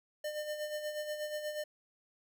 square tone with tremolo, 603 Hz, D5, 46 cents sharp, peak -35 dBFS, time 0.24-1.64 s, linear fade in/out 5 ms, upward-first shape sine, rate 8.3 Hz, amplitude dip 55%, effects none

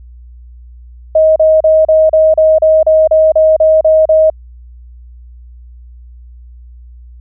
sine tone bursts, 630 Hz, D#5, 21 cents sharp, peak -4 dBFS, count 13, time 1.15-4.3 s, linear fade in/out 5 ms, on 210 ms, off 35 ms, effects added 60 Hz sine -32 dBFS peak until 7.2 s

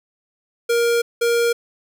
square tone pair in turn, 470 / 470 Hz, A#4 / A#4, +14 / +14 cents, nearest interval unison, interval 0 cents, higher neither, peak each -16 dBFS, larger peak neither, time 0.69-1.02 / 1.21-1.53 s, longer first, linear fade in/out 10 ms, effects none

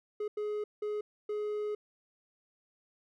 triangle tone bursts at uneven times, 420 Hz, G#4, 19 cents sharp, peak -30 dBFS, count 4, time 0.2-0.28 / 0.37-0.64 / 0.82-1.01 / 1.29-1.75 s, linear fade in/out 5 ms, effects none

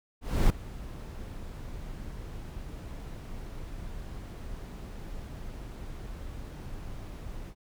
brown noise with ADSR envelope, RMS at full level -21 dBFS, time 0.21-7.55 s, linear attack 290 ms, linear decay 4 ms, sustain -19 dB, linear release 65 ms, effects none

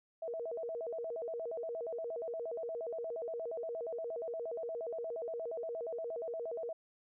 sine tone with vibrato, 555 Hz, C#5, 2 cents sharp, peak -37 dBFS, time 0.22-6.73 s, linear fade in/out 5 ms, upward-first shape square, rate 8.5 Hz, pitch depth 280 cents each way, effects none

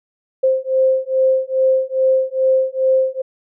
sine beating tone pair, 523.3 / 525.7 Hz, C5 / C5, 0 / +8 cents, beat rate 2.4 Hz, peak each -16 dBFS, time 0.43-3.22 s, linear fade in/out 10 ms, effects none

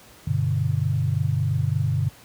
sine chord, G major, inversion none, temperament equal, 98 / 123.47 / 146.83 Hz, G2 / B2 / D3, 0 / 0 / 0 cents, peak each -24 dBFS, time 0.27-2.09 s, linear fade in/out 5 ms, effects pink hiss -49 dBFS RMS until 2.24 s + high-pass 60 Hz 12 dB/octave

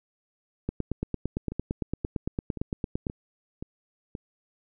two click trains, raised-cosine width 3 ms, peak -22 / -15 dBFS, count 6 / 22, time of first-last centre 1.52-4.152 / 0.69-3.068 s, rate 1.9 / 8.83 Hz, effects none

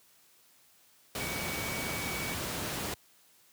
sine tone in noise, 2260 Hz, C#7, 33 cents sharp, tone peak -39 dBFS, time 1.2-2.34 s, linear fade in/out 2 ms, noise pink, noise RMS -35 dBFS, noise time 1.15-2.94 s, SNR -7 dB, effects white hiss -63 dBFS RMS until 3.52 s + high-pass 80 Hz 12 dB/octave

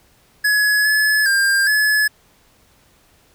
square tone with pitch steps, 1691 / 1715 / 1599 / 1710 Hz, G#6 / A6 / G6 / A6, +31 / -45 / +34 / -50 cents, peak -14 dBFS, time 0.44-2.08 s, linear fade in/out 10 ms, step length 410 ms, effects pink hiss -55 dBFS RMS until 3.34 s

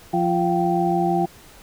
sine tone cluster, 174.4 / 345.5 / 692 / 778 Hz, F3 / F4 / F5 / G5, -2 / -19 / -16 / -13 cents, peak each -23 / -22 / -26 / -22 dBFS, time 0.13-1.26 s, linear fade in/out 10 ms, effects pink hiss -47 dBFS RMS until 1.62 s

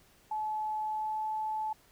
sine tone with pitch glide, 860 to 866.5 Hz, A5 to A5, -40 to -27 cents, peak -31 dBFS, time 0.31-1.73 s, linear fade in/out 5 ms, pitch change +13 cents, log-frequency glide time 0.79-1.28 s, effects pink hiss -63 dBFS RMS until 1.91 s

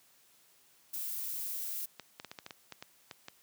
violet noise, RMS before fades -38 dBFS, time 0.93-1.86 s, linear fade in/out 10 ms
clicks, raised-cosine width 0.2 ms, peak -26 dBFS, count 11, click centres 1.997 / 2.199 / 2.247 / 2.315 / 2.388 / 2.464 / 2.508 / 2.723 / 2.825 / 3.112 / 3.284 s
effects white hiss -65 dBFS RMS until 3.42 s + high-pass 100 Hz 12 dB/octave

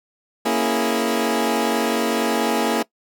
20% pulse chord, A# half-diminished seventh, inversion none, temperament equal, 233.1 / 277.2 / 329.6 / 415.3 Hz, A#3 / C#4 / E4 / G#4, 0 / 0 / 0 / 0 cents, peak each -17 / -21 / -20 / -20 dBFS, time 0.45-2.83 s, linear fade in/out 10 ms, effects noise-tail reverb RT60 0.1 s tail -21 dB re dry

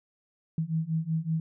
sine beating tone pair, 158.3 / 163.6 Hz, D#3 / E3, +30 / -13 cents, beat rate 5.3 Hz, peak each -30 / -29 dBFS, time 0.58-1.4 s, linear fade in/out 2 ms, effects none

